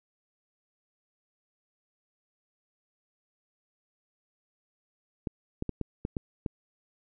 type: clicks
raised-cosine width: 3 ms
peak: -18 dBFS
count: 7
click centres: 5.272 / 5.624 / 5.693 / 5.813 / 6.051 / 6.168 / 6.462 s
effects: none

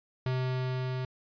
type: tone with level ramp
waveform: square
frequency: 128.6 Hz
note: C3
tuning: 30 cents flat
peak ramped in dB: -28 to -32 dBFS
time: 0.26-1.05 s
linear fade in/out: 2 ms
effects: resampled to 11025 Hz

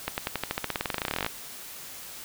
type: accelerating click train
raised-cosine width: 0.3 ms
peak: -11 dBFS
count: 26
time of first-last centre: 0.08-1.264 s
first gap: 99 ms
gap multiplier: 0.93
effects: white hiss -42 dBFS RMS until 2.24 s

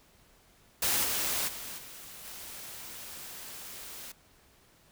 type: noise with level steps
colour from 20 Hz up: white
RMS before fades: -28 / -31 / -41 / -47 / -44 dBFS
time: 0.82-4.12 s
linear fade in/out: 5 ms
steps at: 1.03 / 1.47 / 1.77 / 2.24 s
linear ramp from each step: 20 ms
effects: pink hiss -62 dBFS RMS until 4.91 s

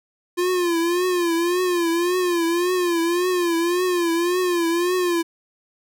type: tone with vibrato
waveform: square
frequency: 349.2 Hz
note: F4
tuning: in tune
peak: -19 dBFS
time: 0.37-5.23 s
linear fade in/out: 20 ms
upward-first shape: triangle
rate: 1.8 Hz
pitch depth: 100 cents each way
effects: none

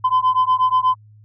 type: beating tone pair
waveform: sine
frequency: 1016 / 1024.3 Hz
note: B5 / C6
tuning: +49 / -37 cents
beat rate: 8.3 Hz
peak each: -15 dBFS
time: 0.04-0.95 s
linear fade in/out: 10 ms
effects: tanh soft clip ceiling -10 dBFS + added 106 Hz sine -44 dBFS peak until 1.24 s

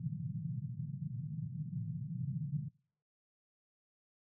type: band-pass noise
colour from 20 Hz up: pink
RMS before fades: -40 dBFS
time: 0-2.69 s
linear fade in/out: 10 ms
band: 120 to 170 Hz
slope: 48 dB/octave
effects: noise-tail reverb RT60 0.6 s tail -26 dB re dry

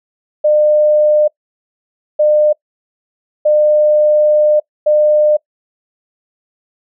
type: tone bursts at uneven times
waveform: sine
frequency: 603 Hz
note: D5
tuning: 46 cents sharp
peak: -7 dBFS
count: 4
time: 0.44-1.28 / 2.19-2.53 / 3.45-4.6 / 4.86-5.37 s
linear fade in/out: 10 ms
effects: noise-tail reverb RT60 0.1 s tail -24 dB re dry

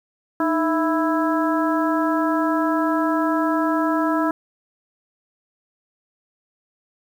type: harmonic tone with a mistuned harmonic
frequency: 329.7 Hz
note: E4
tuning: in tune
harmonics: 1 / 2 / 3 / 4 / 5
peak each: -20 / -25 / -25 / -26 / -31 dBFS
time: 0.4-4.31 s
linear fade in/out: 2 ms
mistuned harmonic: 1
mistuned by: -100 cents
effects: 8-bit

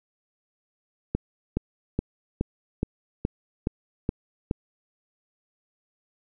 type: click train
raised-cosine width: 3 ms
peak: -11 dBFS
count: 9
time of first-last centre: 1.15-4.511 s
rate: 2.38 Hz
effects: none

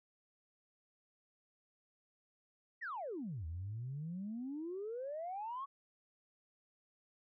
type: exponential two-way sweep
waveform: sine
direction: down then up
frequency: 1987 to 77.5 to 1133 Hz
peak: -39 dBFS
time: 2.81-5.66 s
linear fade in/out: 20 ms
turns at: 3.46 s
effects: tanh soft clip ceiling -35 dBFS

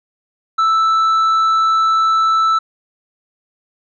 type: tone with tanh clipping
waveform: triangle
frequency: 1318.5 Hz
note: E6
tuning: in tune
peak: -12 dBFS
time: 0.58-2.59 s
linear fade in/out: 10 ms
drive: 9 dB
effects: none

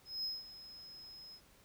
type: tone with ADSR envelope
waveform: triangle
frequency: 5120 Hz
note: D#8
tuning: 49 cents sharp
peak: -34 dBFS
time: 0.05-1.41 s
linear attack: 190 ms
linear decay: 190 ms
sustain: -15 dB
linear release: 69 ms
effects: pink hiss -65 dBFS RMS until 1.64 s

